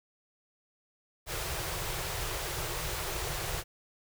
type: band-stop noise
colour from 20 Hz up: pink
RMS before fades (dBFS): -35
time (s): 1.26-3.64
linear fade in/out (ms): 50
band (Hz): 170 to 330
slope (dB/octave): 96
effects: none